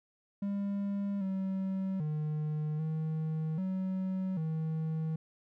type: tone with pitch steps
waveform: triangle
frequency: 200.2 / 191 / 152.6 / 157.8 / 188.1 / 159 Hz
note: G3 / G3 / D#3 / D#3 / F#3 / D#3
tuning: +37 / -45 / -33 / +25 / +29 / +38 cents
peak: -29 dBFS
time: 0.42-5.16 s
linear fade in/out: 5 ms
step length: 790 ms
effects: none